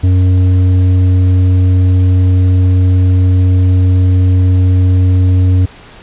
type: tone with tanh clipping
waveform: triangle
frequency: 92 Hz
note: F#2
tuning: 9 cents flat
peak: -7 dBFS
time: 0.03-5.66 s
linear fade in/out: 10 ms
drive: 12 dB
effects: pink hiss -36 dBFS RMS until 6.02 s + resampled to 8000 Hz